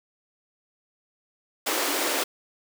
pink high-pass noise, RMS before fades -26 dBFS, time 1.66-2.24 s, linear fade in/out 10 ms, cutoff 280 Hz, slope 48 dB/octave, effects none

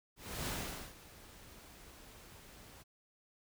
pink noise with ADSR envelope, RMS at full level -38 dBFS, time 0.16-2.84 s, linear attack 310 ms, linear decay 460 ms, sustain -18 dB, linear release 27 ms, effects none

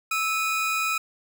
45% pulse tone pair together, 1309.7 / 2470 Hz, E6 / D#7, -12 / -13 cents, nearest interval major seventh, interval 1099 cents, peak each -26 dBFS, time 0.11-0.98 s, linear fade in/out 5 ms, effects none

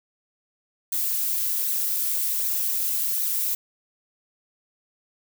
violet noise with flanger, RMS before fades -25 dBFS, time 0.92-3.55 s, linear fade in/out 5 ms, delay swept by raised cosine 0.48 to 5.88 ms, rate 1.3 Hz, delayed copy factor +0.5, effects none

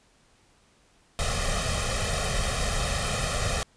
pink noise with comb filter, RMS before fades -27 dBFS, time 1.19-3.63 s, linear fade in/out 0 ms, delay 1.6 ms, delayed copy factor +0.95, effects pink hiss -62 dBFS RMS until 3.76 s + resampled to 22050 Hz

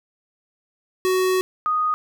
square / sine tone pair in turn, 372.1 / 1241.5 Hz, F#4 / D#6, +10 / -4 cents, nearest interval octave + major sixth, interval 2086 cents, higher second, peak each -18 dBFS, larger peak neither, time 1.05-1.41 / 1.66-1.94 s, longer first, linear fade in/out 0 ms, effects none

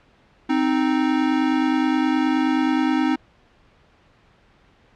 square tone pair together, 261.6 / 311.1 Hz, C4 / D#4, 0 / 0 cents, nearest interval minor third, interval 300 cents, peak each -21 dBFS, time 0.49-3.16 s, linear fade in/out 10 ms, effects pink hiss -56 dBFS RMS until 4.95 s + low-pass 3000 Hz 12 dB/octave

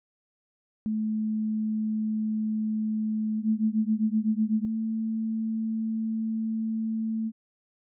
sine tone with pitch glide, 216.6 to 213.9 Hz, A3 to A3, -27 to -49 cents, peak -25 dBFS, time 0.86-4.65 s, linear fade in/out 0 ms, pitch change -22 cents, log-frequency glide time 3.22-3.91 s
sine tone, 221.9 Hz, A3, 15 cents sharp, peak -26 dBFS, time 3.38-7.32 s, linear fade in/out 50 ms
effects none

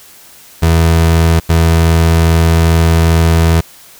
30% pulse tone bursts at uneven times, 82.41 Hz, E2, in tune, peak -4 dBFS, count 2, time 0.62-1.4 / 1.49-3.61 s, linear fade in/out 10 ms, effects white hiss -39 dBFS RMS until 3.99 s

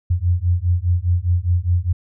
sine beating tone pair, 85.9 / 90.8 Hz, F2 / F#2, -28 / -32 cents, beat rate 4.9 Hz, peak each -18 dBFS, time 0.1-1.93 s, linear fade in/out 10 ms, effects none

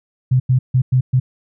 sine tone bursts at uneven times, 128.3 Hz, C3, 34 cents flat, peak -10 dBFS, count 5, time 0.31-0.4 / 0.49-0.59 / 0.74-0.82 / 0.92-1.01 / 1.13-1.2 s, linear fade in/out 10 ms, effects none

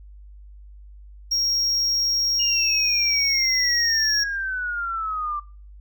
triangle tone, 5588 Hz, F8, in tune, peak -18 dBFS, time 1.31-4.24 s, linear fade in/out 10 ms
sine exponential sweep, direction down, 2867 to 1174.7 Hz, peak -24 dBFS, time 2.39-5.4 s, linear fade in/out 10 ms
effects noise-tail reverb RT60 0.4 s tail -23 dB re dry + added 50 Hz sine -41 dBFS peak until 5.8 s

